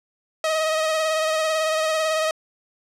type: tone with vibrato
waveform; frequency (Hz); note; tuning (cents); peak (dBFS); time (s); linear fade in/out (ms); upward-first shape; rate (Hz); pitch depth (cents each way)
sawtooth; 631; D#5; +24; -16; 0.44-2.31; 2; triangle; 18; 36
effects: low-pass 9000 Hz 12 dB/octave